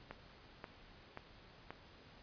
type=click train; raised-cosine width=0.5 ms; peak=-30 dBFS; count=4; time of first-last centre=0.11-1.706 s; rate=1.88 Hz; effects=pink hiss -60 dBFS RMS until 2.22 s + resampled to 11025 Hz